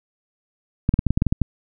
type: clicks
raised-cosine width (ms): 5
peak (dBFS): -5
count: 10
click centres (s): 0.891 / 0.94 / 0.991 / 1.067 / 1.106 / 1.175 / 1.221 / 1.267 / 1.325 / 1.417
effects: none